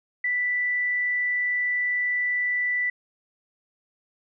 sine tone, 1975.5 Hz, B6, in tune, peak -22 dBFS, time 0.24-2.9 s, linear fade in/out 5 ms, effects none

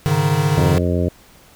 square chord, Ab suspended fourth, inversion none, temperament equal with one note detuned, 103.83 / 138.59 / 153.51 Hz, Ab2 / Db3 / Eb3, 0 / 0 / -23 cents, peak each -24 / -20 / -18 dBFS, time 0.06-0.78 s, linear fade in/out 0 ms
sine tone, 932.3 Hz, A#5, in tune, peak -28 dBFS, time 0.11-0.72 s, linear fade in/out 2 ms
harmonic tone, 88 Hz, F2, 14 cents sharp, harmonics 1 / 2 / 3 / 4 / 5 / 6 / 7, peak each -19 / -22 / -24 / -25 / -26 / -27 / -27 dBFS, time 0.57-1.09 s, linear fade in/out 5 ms
effects pink hiss -48 dBFS RMS until 1.55 s

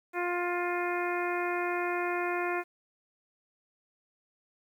harmonic tone, 352.3 Hz, F4, 15 cents sharp, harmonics 1 / 2 / 3 / 4 / 5 / 6 / 7, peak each -32 / -35 / -37 / -38 / -39 / -40 / -40 dBFS, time 0.13-2.64 s, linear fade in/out 50 ms, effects 10-bit

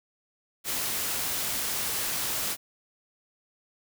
white noise, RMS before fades -30 dBFS, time 0.64-2.57 s, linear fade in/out 50 ms, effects none

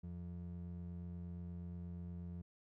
triangle ring-modulated tone, 129.7 Hz, C3, 15 cents flat, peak -39 dBFS, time 0.03-2.42 s, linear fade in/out 10 ms, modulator 44.2 Hz, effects none

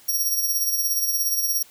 10% pulse tone with tremolo, 5650 Hz, F8, 19 cents sharp, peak -13 dBFS, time 0.08-1.63 s, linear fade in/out 10 ms, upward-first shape sine, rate 17 Hz, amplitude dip 50%, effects white hiss -51 dBFS RMS until 1.7 s

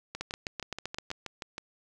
two click trains, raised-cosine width 0.2 ms, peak -17 / -20 dBFS, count 8 / 10, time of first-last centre 0.21-1.114 / 0.15-1.581 s, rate 7.74 / 6.29 Hz, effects none

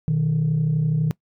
sine tone pair together, 123.47 / 155.56 Hz, B2 / D#3, 0 / 0 cents, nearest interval major third, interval 400 cents, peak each -24 / -17 dBFS, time 0.08-1.11 s, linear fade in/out 0 ms, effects noise-tail reverb RT60 0.1 s tail -23 dB re dry + tanh soft clip ceiling -14 dBFS

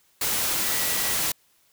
sine tone in noise, 1944 Hz, B6, 28 cents flat, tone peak -36 dBFS, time 0.63-1.14 s, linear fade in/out 5 ms, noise white, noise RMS -25 dBFS, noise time 0.21-1.32 s, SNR -14 dB, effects white hiss -63 dBFS RMS until 1.72 s

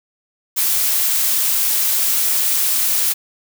blue noise, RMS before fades -17 dBFS, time 0.56-3.14 s, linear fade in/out 20 ms, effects none

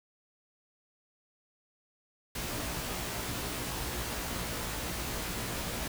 pink noise with comb filter, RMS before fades -36 dBFS, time 2.35-5.88 s, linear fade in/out 5 ms, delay 17 ms, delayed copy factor +0.75, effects none

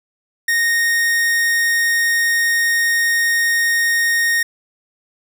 45% pulse tone, 1855 Hz, A#6, 9 cents flat, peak -14 dBFS, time 0.48-4.43 s, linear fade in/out 5 ms, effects none

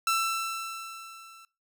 sawtooth tone with level ramp, 1335 Hz, E6, 22 cents sharp, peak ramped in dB -19 to -46 dBFS, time 0.07-1.45 s, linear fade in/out 2 ms, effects noise-tail reverb RT60 0.3 s tail -23 dB re dry

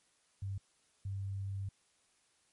sine tone bursts at uneven times, 98 Hz, G2, in tune, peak -36 dBFS, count 2, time 0.42-0.58 / 1.05-1.69 s, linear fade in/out 5 ms, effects white hiss -72 dBFS RMS until 2.52 s + MP3 48 kbps

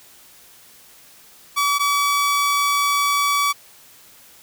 sawtooth tone pair in turn, 1143 / 1143 Hz, D6 / D6, -47 / -47 cents, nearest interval unison, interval 0 cents, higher neither, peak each -13 dBFS, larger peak neither, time 1.56-1.79 / 1.79-3.53 s, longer second, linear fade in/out 20 ms, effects white hiss -48 dBFS RMS until 4.42 s

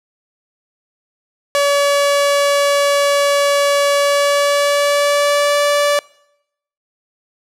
sawtooth tone with pitch glide, 569 to 579.6 Hz, C#5 to D5, +45 to -23 cents, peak -8 dBFS, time 1.55-5.99 s, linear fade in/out 0 ms, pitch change +32 cents, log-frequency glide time 3.94-5.6 s, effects noise-tail reverb RT60 0.8 s tail -24 dB re dry + low-pass 11000 Hz 12 dB/octave

